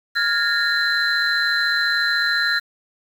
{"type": "tone cluster", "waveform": "sine", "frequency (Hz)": [1401, 1665, 1819, 4072], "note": ["F6", "G#6", "A#6", "C8"], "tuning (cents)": [5, 4, -43, -48], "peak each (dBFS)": -22, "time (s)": [0.15, 2.6], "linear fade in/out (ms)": 20, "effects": ["tanh soft clip ceiling -9 dBFS", "7-bit"]}